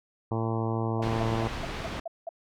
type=harmonic tone; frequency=112.9 Hz; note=A2; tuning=45 cents sharp; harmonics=1 / 2 / 3 / 4 / 5 / 6 / 7 / 8 / 9 / 10; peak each=-29 / -34 / -34 / -36 / -41 / -40 / -39 / -40 / -40 / -45 dBFS; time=0.31-1.48 s; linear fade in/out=5 ms
type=tone bursts; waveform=sine; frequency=669 Hz; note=E5; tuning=25 cents sharp; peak=-31 dBFS; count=7; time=0.99-2.291 s; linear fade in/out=5 ms; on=23 ms; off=190 ms
type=low-pass noise; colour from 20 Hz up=pink; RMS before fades=-35 dBFS; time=1.02-2 s; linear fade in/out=5 ms; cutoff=3500 Hz; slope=12 dB/octave
effects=none